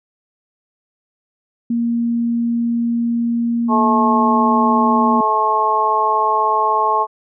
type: tone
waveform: sine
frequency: 234.5 Hz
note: A#3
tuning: 11 cents sharp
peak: -15 dBFS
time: 1.7-5.21 s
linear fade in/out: 5 ms
type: harmonic tone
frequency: 216.5 Hz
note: A3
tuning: 28 cents flat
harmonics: 2 / 3 / 4 / 5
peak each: -23 / -24 / -17 / -16 dBFS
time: 3.68-7.07 s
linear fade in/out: 50 ms
effects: none